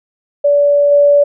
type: tone with level steps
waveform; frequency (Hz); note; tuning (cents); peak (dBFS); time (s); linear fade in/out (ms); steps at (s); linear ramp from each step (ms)
sine; 576; D5; -34; -7 / -5; 0.44-1.24; 10; 0.91; 10
effects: none